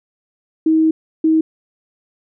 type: tone bursts at uneven times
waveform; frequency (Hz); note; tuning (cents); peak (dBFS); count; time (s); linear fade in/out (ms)
sine; 318.1; D#4; +38; -10; 2; 0.66-0.91 / 1.24-1.41; 5
effects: none